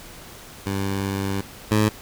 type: tone pair in turn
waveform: 15% pulse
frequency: 98 / 106.99 Hz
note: G2 / A2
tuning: 0 / -48 cents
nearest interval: major second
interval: 152 cents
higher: second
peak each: -17 / -10 dBFS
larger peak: second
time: 0.66-1.41 / 1.71-1.89 s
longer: first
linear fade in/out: 5 ms
effects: pink hiss -42 dBFS RMS until 2.01 s